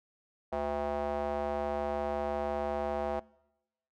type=tone with band-pass filter; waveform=square; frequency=72.8 Hz; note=D2; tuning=15 cents flat; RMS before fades=-33 dBFS; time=0.52-3.2 s; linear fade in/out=10 ms; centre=690 Hz; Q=2.9; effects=noise-tail reverb RT60 0.9 s tail -23 dB re dry